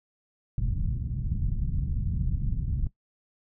pink low-pass noise, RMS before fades -28 dBFS, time 0.58-2.87 s, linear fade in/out 2 ms, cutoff 160 Hz, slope 24 dB/octave, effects noise-tail reverb RT60 0.1 s tail -17 dB re dry

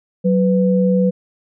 sine tone pair together, 186.4 / 497.6 Hz, F#3 / B4, +13 / +13 cents, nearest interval octave + perfect fourth, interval 1700 cents, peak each -13 / -17 dBFS, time 0.24-1.11 s, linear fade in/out 20 ms, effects none

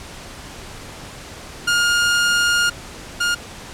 sawtooth tone pair in turn, 1418 / 1418 Hz, F6 / F6, +26 / +26 cents, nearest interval unison, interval 0 cents, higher neither, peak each -11 / -13 dBFS, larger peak first, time 1.67-2.7 / 3.2-3.35 s, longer first, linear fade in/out 10 ms, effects pink hiss -36 dBFS RMS until 3.73 s + low-pass 9000 Hz 12 dB/octave

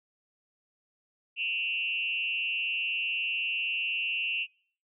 sine tone with frequency modulation, 2714 Hz, E7, 50 cents sharp, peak -28 dBFS, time 1.36-4.47 s, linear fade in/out 50 ms, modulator 195 Hz, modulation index 0.89, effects noise-tail reverb RT60 0.5 s tail -23 dB re dry

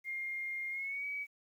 sine tone with pitch glide, 2121 to 2273 Hz, C7 to C#7, +23 to +43 cents, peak -36 dBFS, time 0.04-1.27 s, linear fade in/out 50 ms, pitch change +120 cents, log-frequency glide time 0.7-1.05 s, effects 11-bit

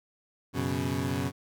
20% pulse chord, F# suspended fourth, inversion none, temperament equal, 92.5 / 123.47 / 138.59 Hz, F#2 / B2 / C#3, 0 / 0 / 0 cents, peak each -28 dBFS, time 0.53-1.32 s, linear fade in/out 50 ms, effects none

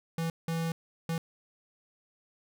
square tone bursts at uneven times, 164.81 Hz, E3, in tune, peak -30 dBFS, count 3, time 0.18-0.3 / 0.48-0.72 / 1.09-1.18 s, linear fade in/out 2 ms, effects none

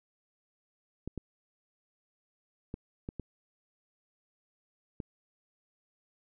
clicks, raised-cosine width 3 ms, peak -24 dBFS, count 6, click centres 1.076 / 1.177 / 2.741 / 3.089 / 3.197 / 5.002 s, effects none

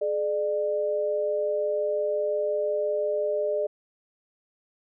sine tone pair together, 424 / 598.3 Hz, G#4 / D5, +36 / +32 cents, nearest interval tritone, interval 596 cents, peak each -28 / -25 dBFS, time 0.01-3.67 s, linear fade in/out 10 ms, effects none

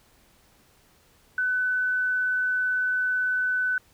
sine tone, 1503 Hz, F#6, 27 cents sharp, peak -22 dBFS, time 1.38-3.78 s, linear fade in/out 2 ms, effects pink hiss -60 dBFS RMS until 3.93 s

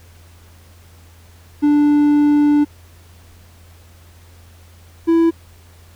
triangle tone pair in turn, 293.7 / 331.4 Hz, D4 / E4, 0 / +9 cents, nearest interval major second, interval 209 cents, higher second, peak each -8 dBFS, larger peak neither, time 1.62-2.65 / 5.07-5.31 s, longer first, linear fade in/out 20 ms, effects added 85 Hz sine -43 dBFS peak until 5.95 s + pink hiss -50 dBFS RMS until 5.95 s

